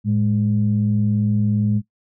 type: tone pair together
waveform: sine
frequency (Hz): 109.76 / 207.2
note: A2 / G#3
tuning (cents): -4 / -4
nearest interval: major seventh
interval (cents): 1100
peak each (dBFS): -18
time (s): 0.04-1.82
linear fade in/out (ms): 50
effects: noise-tail reverb RT60 0.1 s tail -18 dB re dry + tanh soft clip ceiling -8 dBFS